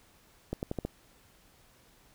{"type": "accelerating click train", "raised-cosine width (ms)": 2, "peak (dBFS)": -19, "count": 5, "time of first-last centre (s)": [0.53, 0.85], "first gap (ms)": 99, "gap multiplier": 0.86, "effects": ["pink hiss -62 dBFS RMS until 2.14 s"]}